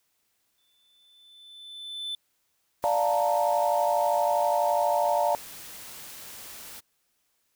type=tone with exponential growth; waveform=triangle; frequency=3520 Hz; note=A7; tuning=in tune; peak=-28 dBFS; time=0.58-2.15 s; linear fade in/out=2 ms; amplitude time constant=340 ms
type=noise; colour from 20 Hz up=white; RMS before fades=-43 dBFS; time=2.82-6.81 s; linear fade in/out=20 ms
type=chord; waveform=sine; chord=Bb major seventh; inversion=first; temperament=equal; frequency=587.3 / 698.5 / 880 / 932.3 Hz; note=D5 / F5 / A5 / Bb5; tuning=0 / 0 / 0 / 0 cents; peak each=-26 / -26 / -28 / -29 dBFS; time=2.84-5.35 s; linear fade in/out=0 ms
effects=white hiss -73 dBFS RMS until 7.55 s